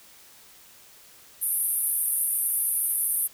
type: band-pass noise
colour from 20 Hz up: white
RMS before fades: -26 dBFS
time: 1.41-3.28 s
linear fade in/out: 20 ms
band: 9300 to 13000 Hz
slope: 96 dB/octave
effects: white hiss -52 dBFS RMS until 3.33 s